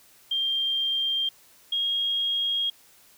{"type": "tone pair in turn", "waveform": "sine", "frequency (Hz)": [3184, 3266], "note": ["G7", "G#7"], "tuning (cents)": [26, -30], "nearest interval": "unison", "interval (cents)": 44, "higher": "second", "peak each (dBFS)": -23, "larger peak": "neither", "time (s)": [[0.31, 1.29], [1.72, 2.7]], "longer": "neither", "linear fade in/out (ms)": 5, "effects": ["white hiss -56 dBFS RMS until 3.17 s"]}